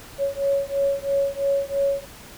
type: beating tone pair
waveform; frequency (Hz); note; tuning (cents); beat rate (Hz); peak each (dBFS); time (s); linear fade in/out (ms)
sine; 554.4 / 557.4; C#5 / C#5; 0 / +9; 3; -23; 0.18-2.06; 50
effects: pink hiss -43 dBFS RMS until 2.37 s